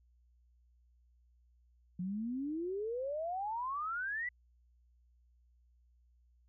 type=exponential sweep; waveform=sine; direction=up; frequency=174.61 to 2006 Hz; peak=-35 dBFS; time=1.99-4.29 s; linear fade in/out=5 ms; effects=added 60 Hz sine -65 dBFS peak until 6.48 s